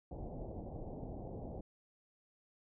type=low-pass noise; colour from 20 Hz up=pink; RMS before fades=-45 dBFS; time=0.11-1.61 s; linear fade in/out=5 ms; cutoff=770 Hz; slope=48 dB/octave; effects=none